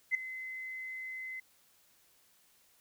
sine tone with ADSR envelope, 2047 Hz, C7, 38 cents flat, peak -23 dBFS, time 0.11-1.4 s, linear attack 38 ms, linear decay 4 ms, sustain -16 dB, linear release 5 ms, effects tanh soft clip ceiling -19 dBFS + white hiss -67 dBFS RMS until 2.8 s

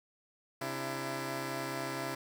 10% pulse tone cluster, 134.7 / 300.3 / 334.6 Hz, C#3 / D4 / E4, -49 / +39 / +26 cents, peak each -31 / -36 / -30 dBFS, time 0.61-2.15 s, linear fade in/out 5 ms, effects none

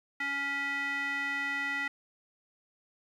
square tone with band-pass filter, 280 Hz, C#4, 18 cents sharp, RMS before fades -33 dBFS, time 0.2-1.88 s, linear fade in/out 5 ms, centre 1900 Hz, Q 4.8, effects 11-bit

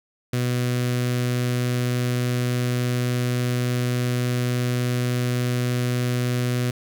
sawtooth tone with notch filter, 123.47 Hz, B2, in tune, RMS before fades -23 dBFS, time 0.33-6.71 s, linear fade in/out 5 ms, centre 880 Hz, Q 1.3, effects 9-bit

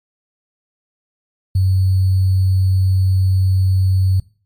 sine tone with sample-and-hold, 94.2 Hz, F#2, 32 cents sharp, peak -11 dBFS, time 1.55-4.2 s, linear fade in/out 5 ms, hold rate 4410 Hz, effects noise-tail reverb RT60 0.4 s tail -21 dB re dry + MP3 96 kbps

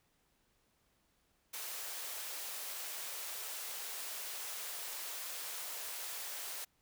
white high-pass noise, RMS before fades -43 dBFS, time 1.53-6.65 s, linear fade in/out 10 ms, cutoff 430 Hz, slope 24 dB/octave, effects pink hiss -75 dBFS RMS until 6.81 s

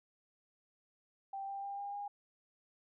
sine tone with pitch steps, 784 / 791.3 / 798.6 / 806 / 813.5 Hz, G5 / G5 / G5 / G5 / G#5, 0 / +16 / +32 / +48 / -36 cents, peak -39 dBFS, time 1.33-2.08 s, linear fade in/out 5 ms, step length 150 ms, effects none

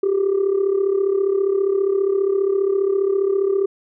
sine tone with amplitude modulation, 392 Hz, G4, in tune, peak -11 dBFS, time 0.03-3.66 s, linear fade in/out 5 ms, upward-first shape sine, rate 34.9 Hz, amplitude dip 75%, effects tanh soft clip ceiling -11 dBFS

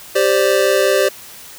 square chord, G suspended fourth, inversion none, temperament just, 392 / 522.7 / 588 Hz, G4 / C5 / D5, 0 / -2 / +2 cents, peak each -17 dBFS, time 0.15-1.09 s, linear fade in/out 10 ms, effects white hiss -37 dBFS RMS until 1.58 s

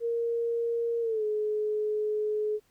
sine tone with pitch glide, 466.2 to 425 Hz, A#4 to G#4, 0 to +40 cents, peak -26 dBFS, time 0-2.6 s, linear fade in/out 50 ms, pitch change -160 cents, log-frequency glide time 1.01-1.24 s, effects pink hiss -68 dBFS RMS until 2.7 s

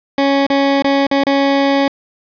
20% pulse tone with dropouts, 277.2 Hz, C#4, in tune, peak -6 dBFS, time 0.18-1.88 s, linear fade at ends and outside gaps 2 ms, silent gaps 0.466-0.501 / 0.823-0.844 / 1.068-1.113 / 1.237-1.267 s, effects resampled to 11025 Hz + 8-bit

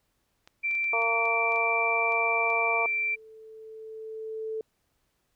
clicks, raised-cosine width 0.2 ms, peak -31 dBFS, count 10, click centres 0.475 / 0.712 / 0.752 / 0.843 / 1.02 / 1.255 / 1.521 / 1.56 / 2.122 / 2.502 s
sine tone, 2349 Hz, D7, in tune, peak -25 dBFS, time 0.63-3.16 s, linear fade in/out 20 ms
harmonic tone, 229.2 Hz, A#3, 29 cents flat, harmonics 2 / 3 / 4 / 5, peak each -32 / -30 / -32 / -32 dBFS, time 0.93-2.86 s, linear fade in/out 2 ms
sine tone with exponential growth, 440 Hz, A4, in tune, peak -29 dBFS, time 1.62-4.61 s, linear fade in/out 2 ms, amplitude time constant 650 ms
effects pink hiss -74 dBFS RMS until 5.35 s

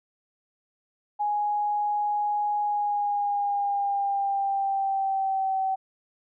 sine tone with pitch glide, 830.6 to 766.1 Hz, G#5 to G5, 0 to -40 cents, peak -23 dBFS, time 1.19-5.76 s, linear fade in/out 20 ms, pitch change -140 cents, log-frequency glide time 2.61-5.6 s, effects none

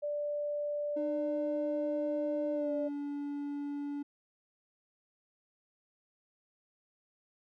sine tone, 587.3 Hz, D5, in tune, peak -32 dBFS, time 0.02-2.89 s, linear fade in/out 20 ms
triangle tone with pitch glide, 301.7 to 287.1 Hz, D4 to D4, +47 to -39 cents, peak -33 dBFS, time 0.96-4.03 s, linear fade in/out 10 ms, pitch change -86 cents, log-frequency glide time 2.53-2.72 s
effects none

